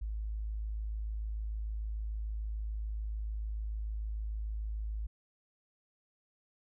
sine tone, 53.4 Hz, G#1, 49 cents sharp, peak -34 dBFS, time 0.01-5.07 s, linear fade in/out 10 ms, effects none

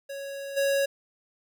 square tone with level steps, 554.4 Hz, C#5, in tune, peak -35 / -23 dBFS, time 0.09-0.86 s, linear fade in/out 10 ms, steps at 0.56 s, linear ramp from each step 20 ms, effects none

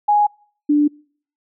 sine tone pair in turn, 830.6 / 294.5 Hz, G#5 / D4, 0 / +5 cents, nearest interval octave + tritone, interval 1795 cents, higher first, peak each -11 / -11 dBFS, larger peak neither, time 0.08-0.27 / 0.69-0.88 s, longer neither, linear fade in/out 10 ms, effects noise-tail reverb RT60 0.5 s tail -26 dB re dry

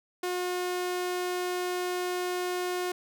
sawtooth tone, 360 Hz, F#4, 47 cents flat, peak -25 dBFS, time 0.23-2.92 s, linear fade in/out 5 ms, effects none

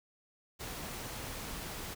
pink noise, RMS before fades -42 dBFS, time 0.59-1.95 s, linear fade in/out 20 ms, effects none

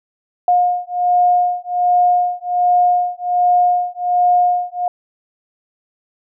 sine beating tone pair, 714 / 715.3 Hz, F5 / F5, +38 / +41 cents, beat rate 1.3 Hz, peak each -15 dBFS, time 0.48-4.88 s, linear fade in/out 2 ms, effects none

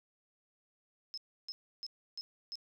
sine tone bursts, 5180 Hz, E8, 31 cents flat, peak -39 dBFS, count 5, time 1.14-2.555 s, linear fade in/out 0 ms, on 35 ms, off 310 ms, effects none

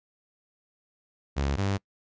sawtooth tone pair in turn, 69.7 / 98.57 Hz, C#2 / G2, +10 / +10 cents, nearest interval tritone, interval 600 cents, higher second, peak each -21 dBFS, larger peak neither, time 1.36-1.57 / 1.57-1.78 s, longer neither, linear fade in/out 20 ms, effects noise-tail reverb RT60 0.1 s tail -25 dB re dry + resampled to 16000 Hz

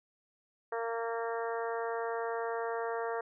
harmonic tone, 230 Hz, A#3, 23 cents flat, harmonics 2 / 3 / 4 / 5 / 6 / 7 / 8, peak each -35 / -39 / -41 / -43 / -45 / -46 / -47 dBFS, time 0.72-3.21 s, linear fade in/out 5 ms, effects none

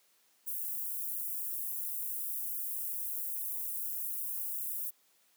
white high-pass noise, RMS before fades -37 dBFS, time 0.46-4.91 s, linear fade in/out 20 ms, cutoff 11000 Hz, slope 24 dB/octave, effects white hiss -69 dBFS RMS until 5.36 s + high-pass 200 Hz 12 dB/octave

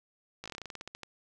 slowing click train, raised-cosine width 0.2 ms, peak -24 dBFS, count 15, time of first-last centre 0.44-1.033 s, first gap 17 ms, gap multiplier 1.13, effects none

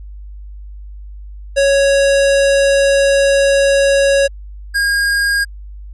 square tone pair in turn, 554.4 / 1624.3 Hz, C#5 / G#6, 0 / -39 cents, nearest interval octave + perfect fifth, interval 1861 cents, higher second, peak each -10 / -13 dBFS, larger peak first, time 1.56-4.28 / 4.74-5.45 s, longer first, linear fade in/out 20 ms, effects added 50 Hz sine -29 dBFS peak until 5.93 s + resampled to 24000 Hz

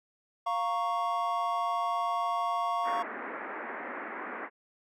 triangle chord, Bb minor, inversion second, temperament equal, 698.5 / 932.3 / 1108.7 Hz, F5 / Bb5 / Db6, 0 / 0 / 0 cents, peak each -30 / -33 / -29 dBFS, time 0.46-3.03 s, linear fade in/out 10 ms
white band-pass noise, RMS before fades -39 dBFS, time 2.83-4.5 s, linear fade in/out 50 ms, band 220 to 2000 Hz, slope 48 dB/octave
effects none

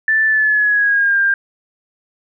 sine tone with pitch glide, 1761 to 1596.3 Hz, A6 to G6, +1 to +31 cents, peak -11 dBFS, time 0.08-1.34 s, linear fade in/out 2 ms, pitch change -170 cents, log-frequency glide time 0.26-1.19 s, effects none

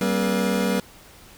square tone cluster, 192.2 / 234 / 269 / 418.6 / 482 Hz, G3 / A#3 / C4 / G#4 / B4, -34 / +7 / +48 / +14 / -42 cents, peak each -24 / -28 / -31 / -33 / -27 dBFS, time 0.01-0.8 s, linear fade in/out 2 ms, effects pink hiss -48 dBFS RMS until 1.37 s

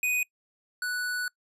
square tone pair in turn, 2489 / 1480 Hz, D#7 / F#6, 0 / 0 cents, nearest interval major sixth, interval 900 cents, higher first, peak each -25 / -29 dBFS, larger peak first, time 0.03-0.23 / 0.82-1.28 s, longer second, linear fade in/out 2 ms, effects noise-tail reverb RT60 0.1 s tail -24 dB re dry + resampled to 32000 Hz

